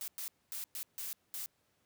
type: noise bursts at uneven times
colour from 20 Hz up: blue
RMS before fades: -41 dBFS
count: 6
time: 0.01-0.08 / 0.18-0.28 / 0.52-0.64 / 0.75-0.83 / 0.98-1.13 / 1.34-1.46 s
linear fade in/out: 0 ms
effects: pink hiss -75 dBFS RMS until 1.85 s + high-pass 80 Hz 12 dB/octave